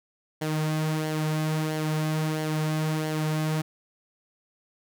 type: tone with flanger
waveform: sawtooth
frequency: 155.5 Hz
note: D#3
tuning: 1 cent flat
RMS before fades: -27 dBFS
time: 0.41-3.62 s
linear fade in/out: 10 ms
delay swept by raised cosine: 0.79 to 4.29 ms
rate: 1.5 Hz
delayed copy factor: -0.5
effects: none